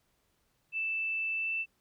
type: tone with pitch glide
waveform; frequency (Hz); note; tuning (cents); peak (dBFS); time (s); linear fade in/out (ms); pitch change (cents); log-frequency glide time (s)
sine; 2645 to 2660; E7 to E7; +5 to +15; -30; 0.72-1.66; 50; +10; 1.33-1.53
effects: pink hiss -74 dBFS RMS until 1.8 s